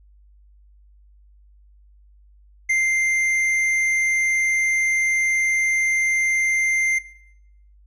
sine tone with tanh clipping, 2093 Hz, C7, in tune, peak -18 dBFS, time 2.69-6.99 s, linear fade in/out 10 ms, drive 8 dB, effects noise-tail reverb RT60 0.8 s tail -19 dB re dry + added 50 Hz sine -49 dBFS peak until 7.86 s

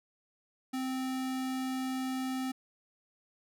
square tone, 260.3 Hz, C4, 9 cents flat, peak -33 dBFS, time 0.73-2.52 s, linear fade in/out 10 ms, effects none

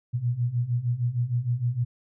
sine beating tone pair, 117.5 / 124 Hz, A#2 / B2, +14 / +7 cents, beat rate 6.5 Hz, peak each -28 / -25 dBFS, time 0.13-1.85 s, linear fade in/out 20 ms, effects none

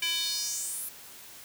square tone with high-pass filter sweep, 333.1 Hz, E4, 18 cents sharp, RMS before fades -32 dBFS, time 0.02-0.89 s, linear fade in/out 5 ms, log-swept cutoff 2600 to 12000 Hz, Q 3.4, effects white hiss -48 dBFS RMS until 1.44 s

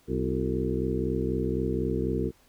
harmonic tone with a mistuned harmonic, 64 Hz, C2, 38 cents flat, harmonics 1 / 2 / 3 / 4 / 5 / 6 / 7, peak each -33 / -33 / -33 / -33 / -33 / -33 / -33 dBFS, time 0.07-2.32 s, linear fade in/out 50 ms, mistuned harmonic 5, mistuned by +92 cents, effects pink hiss -62 dBFS RMS until 2.48 s

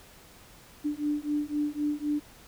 sine beating tone pair, 293.7 / 297.6 Hz, D4 / D4, 0 / +23 cents, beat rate 3.9 Hz, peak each -30 dBFS, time 0.84-2.2 s, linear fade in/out 20 ms, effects pink hiss -53 dBFS RMS until 2.47 s

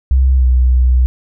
sine tone with pitch glide, 65.41 to 62.75 Hz, C2 to B1, 0 to +28 cents, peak -7 dBFS, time 0.11-1.06 s, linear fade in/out 0 ms, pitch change -72 cents, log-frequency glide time 0.36-0.45 s, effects none

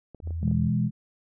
clicks, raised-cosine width 2 ms, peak -30 dBFS, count 7, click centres 0.147 / 0.202 / 0.274 / 0.307 / 0.43 / 0.478 / 0.513 s
sine tone, 82.41 Hz, E2, in tune, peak -28 dBFS, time 0.22-0.71 s, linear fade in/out 50 ms
sine chord, E major, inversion second, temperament equal, 123.47 / 164.81 / 207.7 Hz, B2 / E3 / G#3, 0 / 0 / 0 cents, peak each -26 dBFS, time 0.41-0.91 s, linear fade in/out 50 ms
effects none

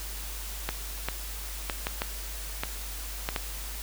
clicks, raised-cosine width 0.3 ms, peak -12 dBFS, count 8, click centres 0.69 / 1.086 / 1.698 / 1.869 / 2.019 / 2.635 / 3.289 / 3.362 s, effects added 50 Hz sine -37 dBFS peak until 3.82 s + white hiss -40 dBFS RMS until 3.82 s

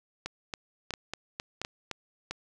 clicks, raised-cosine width 0.2 ms, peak -17 dBFS, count 10, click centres 0.26 / 0.538 / 0.907 / 0.938 / 1.136 / 1.399 / 1.616 / 1.649 / 1.913 / 2.31 s, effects none

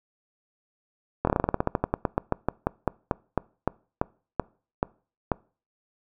slowing click train, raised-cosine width 1 ms, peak -8 dBFS, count 27, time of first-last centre 1.25-5.318 s, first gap 23 ms, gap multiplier 1.13, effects noise-tail reverb RT60 0.4 s tail -24 dB re dry

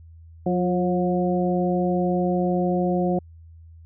harmonic tone with a mistuned harmonic, 180.2 Hz, F#3, 45 cents flat, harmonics 1 / 2 / 3 / 4, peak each -22 / -25 / -27 / -28 dBFS, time 0.46-3.19 s, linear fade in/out 5 ms, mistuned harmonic 2, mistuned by -35 cents, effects added 82 Hz sine -43 dBFS peak until 3.85 s

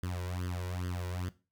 sawtooth tone with flanger, 89.9 Hz, F#2, 49 cents flat, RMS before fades -36 dBFS, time 0.03-1.29 s, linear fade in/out 0 ms, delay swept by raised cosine 0.62 to 2.12 ms, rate 2.4 Hz, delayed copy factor +0.85, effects noise-tail reverb RT60 0.3 s tail -17 dB re dry

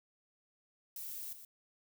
violet noise with echo, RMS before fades -44 dBFS, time 0.96-1.33 s, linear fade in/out 2 ms, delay 120 ms, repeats 1, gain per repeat -9 dB, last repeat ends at 1.45 s, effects none

